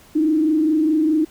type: tone with frequency modulation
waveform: sine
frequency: 311.6 Hz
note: D#4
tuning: 3 cents sharp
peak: -14 dBFS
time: 0.15-1.25 s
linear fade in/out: 10 ms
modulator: 24.8 Hz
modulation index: 0.6
effects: pink hiss -49 dBFS RMS until 1.3 s